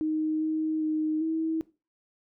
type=tone with pitch steps; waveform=sine; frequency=311.5 / 313.9 / 310.6 / 321.3 Hz; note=D#4 / D#4 / D#4 / E4; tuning=+2 / +15 / -3 / -44 cents; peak=-25 dBFS; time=0.01-1.61 s; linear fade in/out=0 ms; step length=400 ms; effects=noise-tail reverb RT60 0.3 s tail -19 dB re dry